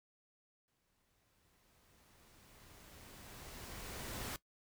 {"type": "noise with exponential growth", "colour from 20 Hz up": "pink", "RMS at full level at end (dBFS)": -42, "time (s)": [0.68, 4.36], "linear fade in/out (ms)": 0, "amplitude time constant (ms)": 800, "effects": ["noise-tail reverb RT60 0.1 s tail -17 dB re dry"]}